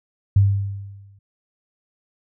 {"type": "tone with exponential decay", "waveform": "sine", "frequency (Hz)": 99.3, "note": "G2", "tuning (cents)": 23, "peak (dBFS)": -9, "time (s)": [0.36, 1.19], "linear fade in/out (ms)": 5, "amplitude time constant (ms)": 180, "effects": []}